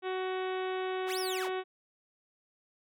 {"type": "harmonic tone", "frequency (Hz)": 373.4, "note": "F#4", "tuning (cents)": 16, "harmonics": [1, 2, 3, 4, 5, 6, 7, 8, 9, 10], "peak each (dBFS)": [-33, -39, -43, -45, -47, -49, -50, -51, -52, -53], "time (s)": [0.02, 1.64], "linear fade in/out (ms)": 50}
{"type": "linear two-way sweep", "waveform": "sawtooth", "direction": "up then down", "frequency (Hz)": [73.42, 5700, 73.42], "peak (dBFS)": -34, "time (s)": [1.06, 1.5], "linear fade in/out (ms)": 50, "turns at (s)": 1.19}
{"effects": []}